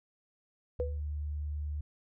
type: tone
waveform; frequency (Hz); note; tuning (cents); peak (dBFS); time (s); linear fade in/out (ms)
sine; 74.2; D2; +18; -33; 0.79-1.81; 5
type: tone with exponential decay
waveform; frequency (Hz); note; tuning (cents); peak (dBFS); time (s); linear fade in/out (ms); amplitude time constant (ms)
sine; 493.9; B4; 0; -27; 0.8-1; 0; 42
effects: none